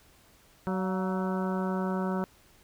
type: harmonic tone with a mistuned harmonic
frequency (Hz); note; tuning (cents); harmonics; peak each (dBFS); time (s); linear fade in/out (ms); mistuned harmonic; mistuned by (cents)
188; F#3; +28; 1 / 2 / 3 / 4 / 5 / 6 / 7 / 8; -29 / -35 / -38 / -41 / -38 / -45 / -41 / -45; 0.67-2.24; 0; 4; -67
effects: pink hiss -60 dBFS RMS until 2.63 s